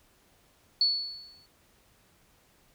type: tone with exponential decay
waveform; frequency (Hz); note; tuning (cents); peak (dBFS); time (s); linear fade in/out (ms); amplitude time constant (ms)
sine; 4427; C#8; -3; -19; 0.81-1.46; 2; 140
effects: pink hiss -64 dBFS RMS until 2.74 s